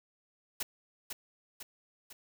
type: noise with echo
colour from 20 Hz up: white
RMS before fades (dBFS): -35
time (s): 0.6-0.63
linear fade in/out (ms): 5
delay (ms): 500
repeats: 3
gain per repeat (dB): -5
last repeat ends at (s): 2.13
effects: none